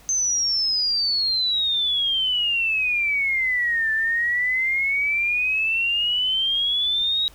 sine exponential two-way sweep, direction down then up, 6272 to 1757 to 3828 Hz, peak -19 dBFS, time 0.09-7.28 s, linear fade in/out 0 ms, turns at 3.92 s, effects added 50 Hz sine -50 dBFS peak until 7.34 s + pink hiss -51 dBFS RMS until 7.34 s

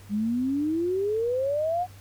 sine exponential sweep, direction up, 200 to 740 Hz, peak -23 dBFS, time 0.09-1.87 s, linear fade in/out 50 ms, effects added 98 Hz sine -46 dBFS peak until 2 s + pink hiss -53 dBFS RMS until 2 s

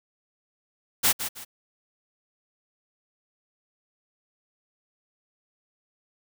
white noise with echo, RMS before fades -20 dBFS, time 1.03-1.13 s, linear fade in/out 20 ms, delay 160 ms, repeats 2, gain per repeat -10 dB, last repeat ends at 1.45 s, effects none

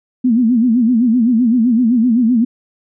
sine tone with vibrato, 236.8 Hz, A#3, 27 cents sharp, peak -9 dBFS, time 0.24-2.45 s, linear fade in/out 10 ms, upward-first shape sine, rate 7.8 Hz, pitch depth 140 cents each way, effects none

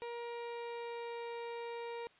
30% pulse tone with pitch glide, 472.7 to 469.2 Hz, A#4 to A#4, +24 to +11 cents, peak -38 dBFS, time 0.02-2.07 s, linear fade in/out 0 ms, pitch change -13 cents, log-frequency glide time 0.19-1.26 s, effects white hiss -65 dBFS RMS until 2.19 s + resampled to 8000 Hz

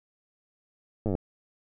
slowing click train, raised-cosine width 2 ms, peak -16 dBFS, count 10, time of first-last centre 1.06-1.151 s, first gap 9 ms, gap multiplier 1.03, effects none

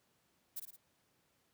violet noise with echo, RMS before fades -41 dBFS, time 0.56-0.6 s, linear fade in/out 10 ms, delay 55 ms, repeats 3, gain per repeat -5 dB, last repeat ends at 0.765 s, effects pink hiss -75 dBFS RMS until 1.53 s + high-pass 100 Hz 12 dB/octave

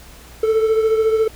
triangle beating tone pair, 440 / 454 Hz, A4 / A#4, 0 / -46 cents, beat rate 14 Hz, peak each -12 / -20 dBFS, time 0.43-1.28 s, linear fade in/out 5 ms, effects added 60 Hz sine -43 dBFS peak until 1.35 s + pink hiss -43 dBFS RMS until 1.35 s

